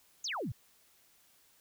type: exponential sweep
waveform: sine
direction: down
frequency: 7040 to 93 Hz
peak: -34 dBFS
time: 0.24-0.52 s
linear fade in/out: 5 ms
effects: white hiss -66 dBFS RMS until 1.6 s